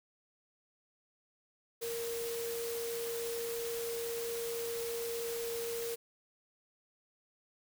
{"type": "tone in noise", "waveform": "sine", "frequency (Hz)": 465.6, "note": "A#4", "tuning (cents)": -2, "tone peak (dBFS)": -36, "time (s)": [1.81, 5.96], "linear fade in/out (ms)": 20, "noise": "white", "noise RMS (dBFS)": -43, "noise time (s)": [1.81, 5.96], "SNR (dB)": 4, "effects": []}